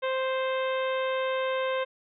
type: harmonic tone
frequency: 523.3 Hz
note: C5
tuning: in tune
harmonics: 1 / 2 / 3 / 4 / 5 / 6 / 7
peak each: -27 / -33 / -37 / -39 / -41 / -43 / -44 dBFS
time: 0.02-1.85 s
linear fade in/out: 20 ms
effects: none